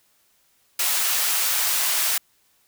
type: high-pass noise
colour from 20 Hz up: white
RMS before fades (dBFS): -22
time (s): 0.79-2.18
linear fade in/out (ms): 5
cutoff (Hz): 790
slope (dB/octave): 12
effects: white hiss -63 dBFS RMS until 2.67 s

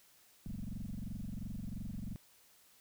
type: tone with frequency modulation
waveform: sine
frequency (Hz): 109.7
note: A2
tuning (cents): -5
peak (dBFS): -38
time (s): 0.46-2.16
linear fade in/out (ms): 0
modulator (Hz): 22.9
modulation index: 5.3
effects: tanh soft clip ceiling -35 dBFS + white hiss -65 dBFS RMS until 2.8 s

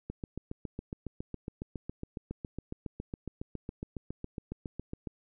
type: click train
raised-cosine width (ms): 3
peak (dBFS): -24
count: 37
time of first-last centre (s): 0.1-5.072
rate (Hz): 7.24
effects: none

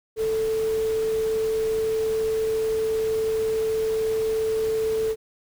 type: tone in noise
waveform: sine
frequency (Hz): 441.4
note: A4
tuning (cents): +5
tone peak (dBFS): -21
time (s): 0.16-5.16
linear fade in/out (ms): 50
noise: pink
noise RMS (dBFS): -39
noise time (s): 0.16-5.16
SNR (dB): +15
effects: none

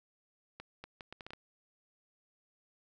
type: accelerating click train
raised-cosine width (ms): 0.3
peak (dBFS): -29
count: 8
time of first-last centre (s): 0.6-1.334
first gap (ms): 240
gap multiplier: 0.7
effects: none

